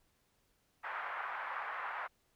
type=band-pass noise; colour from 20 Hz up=pink; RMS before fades=-41 dBFS; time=0.83-2.08 s; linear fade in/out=20 ms; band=850 to 1800 Hz; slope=24 dB/octave; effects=pink hiss -75 dBFS RMS until 2.35 s

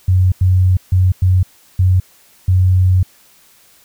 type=tone bursts at uneven times; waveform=sine; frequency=92.3 Hz; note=F#2; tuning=4 cents flat; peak=-8 dBFS; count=6; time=0.08-0.32 / 0.41-0.77 / 0.92-1.12 / 1.22-1.43 / 1.79-2 / 2.48-3.03 s; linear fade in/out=5 ms; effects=white hiss -49 dBFS RMS until 3.84 s

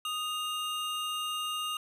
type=tone pair together; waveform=square; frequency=1242 / 2816 Hz; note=D#6 / F7; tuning=-3 / +14 cents; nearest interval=octave + major second; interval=1417 cents; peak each=-36 / -35 dBFS; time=0.05-1.77 s; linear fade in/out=2 ms; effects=resampled to 32000 Hz

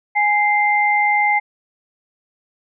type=tone pair together; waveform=sine; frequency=830.6 / 2089 Hz; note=G#5 / C7; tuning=0 / -3 cents; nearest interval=octave + major third; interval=1597 cents; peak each=-16 dBFS; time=0.15-1.4 s; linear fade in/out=20 ms; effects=none

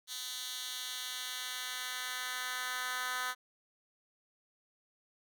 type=tone with high-pass filter sweep; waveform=10% pulse; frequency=252.3 Hz; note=B3; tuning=37 cents sharp; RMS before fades=-39 dBFS; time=0.07-3.35 s; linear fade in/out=50 ms; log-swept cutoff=3900 to 1400 Hz; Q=1.4; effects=none

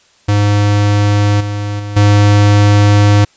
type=tone with level steps; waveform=square; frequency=102.9 Hz; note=G#2; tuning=16 cents flat; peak=-9 / -17 / -21 / -6 dBFS; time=0.28-3.25 s; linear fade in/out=10 ms; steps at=1.4 / 1.79 / 1.96 s; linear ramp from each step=10 ms; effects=white hiss -50 dBFS RMS until 3.36 s + resampled to 16000 Hz

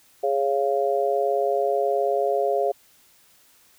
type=chord; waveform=sine; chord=Db major; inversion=second; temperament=just; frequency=415.8 / 554.4 / 693 Hz; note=Ab4 / Db5 / F5; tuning=+2 / 0 / -14 cents; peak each=-24 dBFS; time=0.23-2.72 s; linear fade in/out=10 ms; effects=white hiss -57 dBFS RMS until 3.78 s

